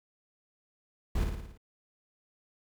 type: noise with echo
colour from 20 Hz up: brown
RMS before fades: -29 dBFS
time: 1.15-1.24 s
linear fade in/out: 5 ms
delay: 56 ms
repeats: 6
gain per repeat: -4 dB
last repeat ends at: 1.576 s
effects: none